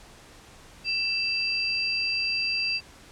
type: tone pair together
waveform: sine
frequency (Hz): 2661 / 4735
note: E7 / D8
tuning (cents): +16 / +13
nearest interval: minor seventh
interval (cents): 997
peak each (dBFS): -27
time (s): 0.84-2.81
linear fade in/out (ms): 50
effects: pink hiss -50 dBFS RMS until 3.11 s + low-pass 9000 Hz 12 dB/octave